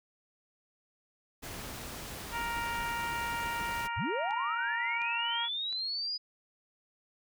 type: noise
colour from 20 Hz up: pink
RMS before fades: -42 dBFS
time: 1.42-3.88 s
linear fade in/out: 20 ms
type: harmonic tone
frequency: 467.7 Hz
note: A#4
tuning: 6 cents sharp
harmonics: 2 / 3 / 4 / 5 / 6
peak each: -35 / -39 / -41 / -43 / -45 dBFS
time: 2.31-5.49 s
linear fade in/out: 50 ms
type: click train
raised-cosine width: 0.2 ms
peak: -33 dBFS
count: 5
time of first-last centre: 2.89-5.727 s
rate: 1.41 Hz
type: linear sweep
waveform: sine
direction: up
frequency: 57.2 to 4978 Hz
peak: -32 dBFS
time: 3.96-6.18 s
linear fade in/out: 20 ms
effects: none